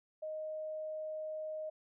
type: tone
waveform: sine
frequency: 622.3 Hz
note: D#5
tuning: in tune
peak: -38 dBFS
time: 0.22-1.7 s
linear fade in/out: 10 ms
effects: none